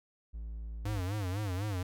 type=tone; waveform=triangle; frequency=55.5 Hz; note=A1; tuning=16 cents sharp; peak=-36 dBFS; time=0.33-1.02 s; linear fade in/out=20 ms
type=tone with vibrato; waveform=square; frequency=98 Hz; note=G2; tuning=in tune; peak=-33 dBFS; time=0.85-1.83 s; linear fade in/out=5 ms; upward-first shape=sine; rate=4 Hz; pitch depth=160 cents each way
effects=none